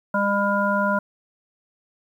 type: harmonic tone with a mistuned harmonic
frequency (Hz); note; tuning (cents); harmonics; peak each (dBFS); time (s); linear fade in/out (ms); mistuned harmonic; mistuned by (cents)
202.1; G#3; -47; 1 / 3 / 5 / 7; -24 / -24 / -24 / -24; 0.14-0.99; 5; 5; -23
effects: 9-bit

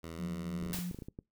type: tone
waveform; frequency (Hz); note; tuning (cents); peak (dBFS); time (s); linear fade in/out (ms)
10% pulse; 82.41; E2; 0; -34; 0.03-0.74; 10
type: tone with tremolo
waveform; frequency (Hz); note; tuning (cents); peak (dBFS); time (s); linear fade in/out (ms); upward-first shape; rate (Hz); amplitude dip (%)
sine; 177.9; F3; +32; -34; 0.18-0.92; 20; sine; 3.2; 35
type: clicks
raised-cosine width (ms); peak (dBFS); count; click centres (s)
3; -30; 11; 0.628 / 0.664 / 0.703 / 0.745 / 0.787 / 0.912 / 0.946 / 0.988 / 1.022 / 1.085 / 1.189
type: noise with exponential decay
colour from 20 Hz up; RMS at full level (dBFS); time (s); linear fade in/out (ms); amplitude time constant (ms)
white; -36; 0.73-1.08; 2; 76
effects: noise-tail reverb RT60 0.2 s tail -24 dB re dry

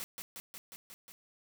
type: noise with echo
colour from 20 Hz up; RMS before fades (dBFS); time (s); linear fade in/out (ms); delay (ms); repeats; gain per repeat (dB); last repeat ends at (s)
white; -41; 0-0.04; 0; 180; 6; -2; 1.12
effects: none

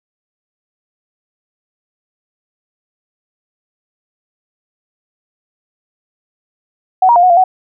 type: tone with pitch steps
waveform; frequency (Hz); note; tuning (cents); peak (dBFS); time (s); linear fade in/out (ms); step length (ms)
sine; 748 / 947 / 702 / 732 / 689 / 747; F#5 / A#5 / F5 / F#5 / F5 / F#5; +19 / +27 / +9 / -19 / -24 / +16; -5; 7.02-7.44; 5; 70
effects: none

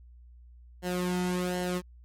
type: tone with flanger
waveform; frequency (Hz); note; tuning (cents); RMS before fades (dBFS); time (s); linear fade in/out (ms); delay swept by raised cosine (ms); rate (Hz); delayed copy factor
sawtooth; 180; F#3; -47; -30; 0.82-1.82; 50; 0.82 to 1.79; 1.3; -0.75
effects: added 60 Hz sine -49 dBFS peak until 2.04 s + MP3 64 kbps

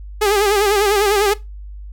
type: tone with vibrato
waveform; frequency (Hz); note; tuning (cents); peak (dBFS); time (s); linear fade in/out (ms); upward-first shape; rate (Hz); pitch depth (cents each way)
sawtooth; 410; G#4; -22; -9; 0.21-1.34; 10; sine; 10; 85
effects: noise-tail reverb RT60 0.2 s tail -18 dB re dry + added 50 Hz sine -30 dBFS peak until 1.92 s

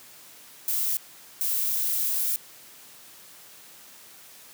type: noise bursts at uneven times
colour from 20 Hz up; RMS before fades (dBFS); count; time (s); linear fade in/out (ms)
violet; -26; 2; 0.68-0.97 / 1.41-2.36; 0
effects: white hiss -49 dBFS RMS until 4.53 s + high-pass 100 Hz 12 dB/octave

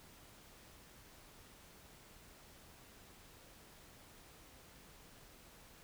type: silence
effects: pink hiss -60 dBFS RMS until 5.83 s

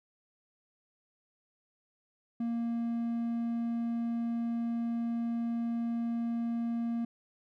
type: tone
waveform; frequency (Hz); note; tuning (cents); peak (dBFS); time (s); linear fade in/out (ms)
triangle; 233.1; A#3; 0; -28; 2.4-7.05; 5
effects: none

